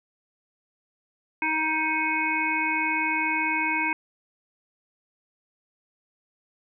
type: harmonic tone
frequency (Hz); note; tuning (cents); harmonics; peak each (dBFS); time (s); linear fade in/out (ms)
314.1; D#4; +16; 1 / 3 / 5 / 7 / 8; -32 / -28 / -32 / -27 / -29; 1.42-3.93; 2
effects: none